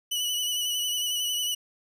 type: tone with vibrato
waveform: sawtooth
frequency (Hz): 2960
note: F#7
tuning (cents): 0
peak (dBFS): -23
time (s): 0.11-1.55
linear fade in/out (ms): 10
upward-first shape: sine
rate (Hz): 11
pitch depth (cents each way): 31
effects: none